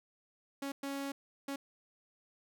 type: tone bursts at uneven times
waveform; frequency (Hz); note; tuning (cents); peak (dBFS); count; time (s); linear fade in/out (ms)
sawtooth; 277.2; C#4; 0; -33; 3; 0.62-0.72 / 0.83-1.12 / 1.48-1.56; 5
effects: none